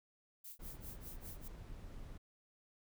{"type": "noise with tremolo", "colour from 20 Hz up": "violet", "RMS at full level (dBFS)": -50, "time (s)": [0.44, 1.48], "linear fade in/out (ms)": 5, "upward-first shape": "sine", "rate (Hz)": 5, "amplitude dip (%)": 100}
{"type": "noise", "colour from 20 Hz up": "brown", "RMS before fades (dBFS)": -50, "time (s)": [0.59, 2.18], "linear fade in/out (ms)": 10}
{"effects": []}